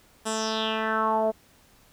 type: tone with low-pass filter sweep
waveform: 10% pulse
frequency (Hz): 220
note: A3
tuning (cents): 0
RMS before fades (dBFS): -26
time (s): 0.25-1.32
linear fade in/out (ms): 20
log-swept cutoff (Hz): 9200 to 580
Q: 4.2
effects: pink hiss -58 dBFS RMS until 1.92 s